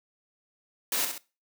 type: noise with echo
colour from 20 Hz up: white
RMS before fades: -28 dBFS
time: 0.92-1.05 s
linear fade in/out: 2 ms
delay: 65 ms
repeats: 2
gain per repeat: -6 dB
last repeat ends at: 1.18 s
effects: noise-tail reverb RT60 0.3 s tail -20 dB re dry + high-pass 200 Hz 12 dB/octave